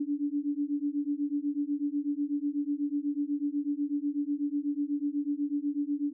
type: beating tone pair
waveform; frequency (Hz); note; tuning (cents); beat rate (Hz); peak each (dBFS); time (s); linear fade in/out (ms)
sine; 285.2 / 293.3; C#4 / D4; +49 / -2; 8.1; -31; 0-6.13; 10
effects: none